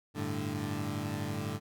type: chord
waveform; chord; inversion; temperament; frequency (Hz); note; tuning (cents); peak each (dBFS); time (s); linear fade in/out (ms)
20% pulse; G suspended second; none; equal; 98 / 110 / 146.83; G2 / A2 / D3; 0 / 0 / 0; -33; 0.14-1.6; 50
effects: none